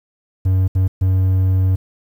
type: tone bursts at uneven times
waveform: triangle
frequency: 93.8 Hz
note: F#2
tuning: 24 cents sharp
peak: -10 dBFS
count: 3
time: 0.45-0.68 / 0.75-0.88 / 1.01-1.76 s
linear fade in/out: 10 ms
effects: 8-bit